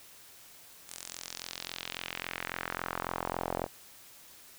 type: tone with band-pass filter sweep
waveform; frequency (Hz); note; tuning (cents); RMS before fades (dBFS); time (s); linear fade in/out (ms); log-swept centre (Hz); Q
sawtooth; 43.65; F1; 0; -39; 0.88-3.67; 20; 8600 to 640; 1.7
effects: white hiss -54 dBFS RMS until 4.58 s